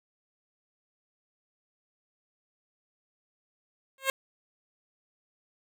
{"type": "tone with exponential growth", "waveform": "10% pulse", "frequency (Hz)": 536, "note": "C5", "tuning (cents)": 42, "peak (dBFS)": -13, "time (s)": [3.98, 4.1], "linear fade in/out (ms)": 1, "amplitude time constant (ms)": 24, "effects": []}